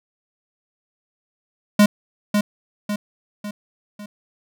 square tone with echo, 207 Hz, G#3, 5 cents flat, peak -10 dBFS, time 1.79-1.86 s, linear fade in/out 5 ms, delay 550 ms, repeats 4, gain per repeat -6 dB, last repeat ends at 4.06 s, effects none

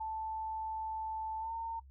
sine tone with pitch glide, 880 to 910 Hz, A5 to A#5, 0 to -42 cents, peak -36 dBFS, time 0-1.8 s, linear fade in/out 10 ms, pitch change +58 cents, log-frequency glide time 1.39-1.52 s, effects noise-tail reverb RT60 0.1 s tail -25 dB re dry + added 67 Hz sine -53 dBFS peak until 1.9 s

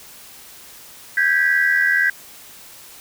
sine tone cluster, 1566 / 1647 / 1950 Hz, G6 / G#6 / B6, -2 / -15 / -23 cents, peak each -18 dBFS, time 1.17-2.1 s, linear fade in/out 5 ms, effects tanh soft clip ceiling -5 dBFS + white hiss -42 dBFS RMS until 3 s

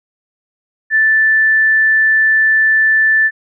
sine tone, 1760 Hz, A6, in tune, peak -8 dBFS, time 0.9-3.31 s, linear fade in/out 50 ms, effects none

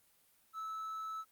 triangle tone with hard clipping, 1306 Hz, E6, 17 cents flat, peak -40 dBFS, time 0.53-1.25 s, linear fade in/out 50 ms, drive 5 dB, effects white hiss -70 dBFS RMS until 1.31 s + Opus 32 kbps

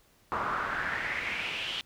brown noise with band-pass filter sweep, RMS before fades -33 dBFS, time 0.32-1.81 s, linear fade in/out 0 ms, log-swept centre 1100 to 3300 Hz, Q 4.7, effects pink hiss -64 dBFS RMS until 1.85 s

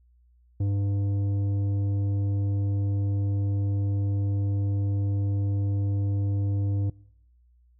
sine tone with tanh clipping, 100 Hz, G2, 35 cents sharp, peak -24 dBFS, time 0.6-6.9 s, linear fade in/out 5 ms, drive 9 dB, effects noise-tail reverb RT60 0.8 s tail -25 dB re dry + added 60 Hz sine -57 dBFS peak until 7.79 s

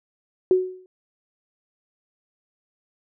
sine tone with exponential decay, 370 Hz, F#4, in tune, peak -11 dBFS, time 0.51-0.86 s, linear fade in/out 1 ms, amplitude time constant 76 ms, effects none

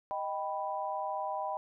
sine chord, Eb augmented, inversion none, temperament equal, 622.3 / 784 / 987.8 Hz, Eb5 / G5 / B5, 0 / 0 / 0 cents, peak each -38 / -36 / -37 dBFS, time 0.11-1.57 s, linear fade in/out 0 ms, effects none

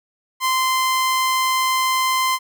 sawtooth tone, 1038 Hz, C6, 14 cents flat, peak -13 dBFS, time 0.4-2.39 s, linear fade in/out 50 ms, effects none

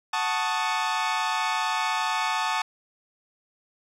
sawtooth chord, D# half-diminished seventh, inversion first, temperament equal, 740 / 880 / 1108.7 / 1244.5 Hz, F#5 / A5 / C#6 / D#6, 0 / 0 / 0 / 0 cents, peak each -28 / -23 / -27 / -27 dBFS, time 0.13-2.62 s, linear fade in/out 5 ms, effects low-pass 6000 Hz 12 dB/octave + 9-bit

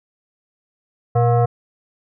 sine tone with frequency modulation, 119.2 Hz, A#2, 39 cents sharp, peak -12 dBFS, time 1.15-1.46 s, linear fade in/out 10 ms, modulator 596 Hz, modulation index 0.99, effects none

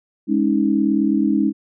sine chord, Ab suspended fourth, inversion none, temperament equal with one note detuned, 207.7 / 277.2 / 315.8 Hz, Ab3 / Db4 / Eb4, 0 / 0 / +26 cents, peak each -19 dBFS, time 0.27-1.53 s, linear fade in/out 50 ms, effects none

